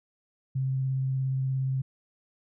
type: tone with vibrato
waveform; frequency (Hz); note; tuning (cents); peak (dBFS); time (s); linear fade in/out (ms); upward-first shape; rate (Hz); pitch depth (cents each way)
sine; 132.5; C3; +22; -25; 0.55-1.82; 10; sine; 17; 12
effects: none